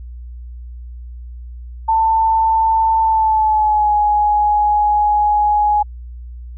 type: tone with pitch glide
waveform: sine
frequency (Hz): 891 to 836.1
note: A5 to G#5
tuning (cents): +22 to +11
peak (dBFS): -11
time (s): 1.88-5.83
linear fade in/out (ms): 10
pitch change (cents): -111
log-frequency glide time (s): 3.02-3.94
effects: added 60 Hz sine -29 dBFS peak until 6.57 s